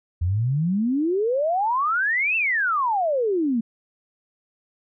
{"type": "exponential two-way sweep", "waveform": "sine", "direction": "up then down", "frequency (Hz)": [81.8, 2721, 218], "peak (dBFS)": -19, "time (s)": [0.21, 3.61], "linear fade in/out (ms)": 10, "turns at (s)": 2.36, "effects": []}